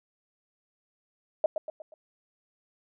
sine tone with echo, 622.3 Hz, D#5, in tune, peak -19 dBFS, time 1.44-1.46 s, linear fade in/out 2 ms, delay 120 ms, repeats 4, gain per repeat -7 dB, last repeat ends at 1.94 s, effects none

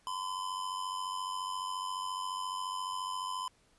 square tone with amplitude modulation, 1019 Hz, C6, 46 cents flat, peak -33 dBFS, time 0.07-3.48 s, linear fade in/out 0 ms, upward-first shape sine, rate 94.4 Hz, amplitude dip 60%, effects pink hiss -68 dBFS RMS until 3.78 s + resampled to 24000 Hz

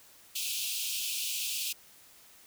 pink high-pass noise, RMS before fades -34 dBFS, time 0.35-1.73 s, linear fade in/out 10 ms, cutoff 2500 Hz, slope 96 dB/octave, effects white hiss -57 dBFS RMS until 2.46 s

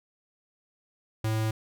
square tone, 110 Hz, A2, in tune, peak -26 dBFS, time 1.24-1.51 s, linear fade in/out 5 ms, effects none

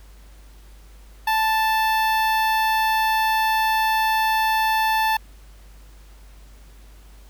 sawtooth tone with notch filter, 880 Hz, A5, in tune, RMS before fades -20 dBFS, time 1.27-5.17 s, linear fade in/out 5 ms, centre 7400 Hz, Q 0.74, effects added 50 Hz sine -43 dBFS peak until 7.29 s + pink hiss -54 dBFS RMS until 7.29 s

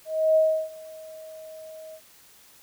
sine tone with ADSR envelope, 632 Hz, D#5, 27 cents sharp, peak -15 dBFS, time 0.05-2.01 s, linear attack 310 ms, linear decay 330 ms, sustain -24 dB, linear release 70 ms, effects white hiss -54 dBFS RMS until 2.62 s

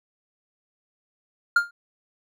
triangle tone with exponential decay, 1405 Hz, F6, 10 cents sharp, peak -10 dBFS, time 1.56-1.71 s, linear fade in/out 5 ms, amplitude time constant 32 ms, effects none

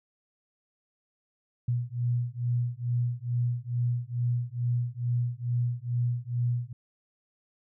sine beating tone pair, 120 / 122.3 Hz, B2 / B2, -49 / -16 cents, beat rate 2.3 Hz, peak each -29 dBFS, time 1.68-6.73 s, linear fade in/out 5 ms, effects none

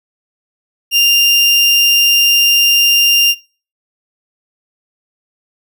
30% pulse tone, 2794 Hz, F7, in tune, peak -5 dBFS, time 0.91-3.35 s, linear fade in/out 50 ms, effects noise-tail reverb RT60 0.4 s tail -23 dB re dry

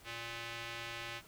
square tone with band-pass filter, 116.54 Hz, A#2, in tune, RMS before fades -44 dBFS, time 0.04-1.22 s, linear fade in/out 50 ms, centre 2600 Hz, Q 1.3, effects pink hiss -59 dBFS RMS until 1.27 s

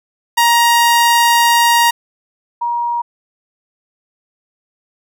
sawtooth / sine tone pair in turn, 941 / 949.2 Hz, A#5 / A#5, +16 / +31 cents, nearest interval unison, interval 15 cents, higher second, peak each -5 / -15 dBFS, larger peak first, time 0.37-1.91 / 2.61-3.02 s, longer first, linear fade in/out 10 ms, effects none

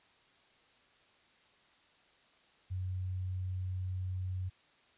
sine tone, 92.5 Hz, F#2, in tune, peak -34 dBFS, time 2.7-4.5 s, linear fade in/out 20 ms, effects white hiss -66 dBFS RMS until 4.97 s + resampled to 8000 Hz

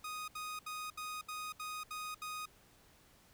sawtooth tone bursts, 1244.5 Hz, D#6, in tune, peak -37 dBFS, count 8, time 0.04-2.457 s, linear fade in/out 5 ms, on 240 ms, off 71 ms, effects pink hiss -65 dBFS RMS until 3.33 s

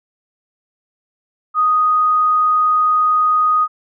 sine tone, 1244.5 Hz, D#6, in tune, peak -11 dBFS, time 1.54-3.68 s, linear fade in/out 50 ms, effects none

